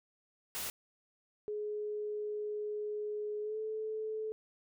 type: noise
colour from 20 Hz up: white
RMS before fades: -39 dBFS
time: 0.55-0.7 s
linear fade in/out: 0 ms
type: tone with pitch glide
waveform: sine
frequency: 420.4 to 435 Hz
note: G#4 to A4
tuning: +21 to -20 cents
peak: -35 dBFS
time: 1.48-4.32 s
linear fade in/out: 0 ms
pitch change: +59 cents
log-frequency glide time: 3.41-3.58 s
effects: none